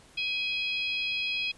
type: harmonic tone with a mistuned harmonic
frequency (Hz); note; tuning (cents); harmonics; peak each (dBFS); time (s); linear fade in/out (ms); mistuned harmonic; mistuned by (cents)
826; G#5; -10; 3 / 4 / 5 / 6; -30 / -33 / -40 / -41; 0.17-1.52; 10; 3; +28
effects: pink hiss -56 dBFS RMS until 1.57 s + resampled to 24000 Hz